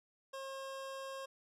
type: tone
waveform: 25% pulse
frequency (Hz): 538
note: C5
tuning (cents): +48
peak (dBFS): -39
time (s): 0.33-1.26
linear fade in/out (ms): 10
effects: low-pass 10000 Hz 12 dB/octave